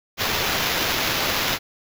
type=noise with sample-and-hold; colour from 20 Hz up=blue; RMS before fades=-23 dBFS; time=0.17-1.59 s; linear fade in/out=50 ms; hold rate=8820 Hz; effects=none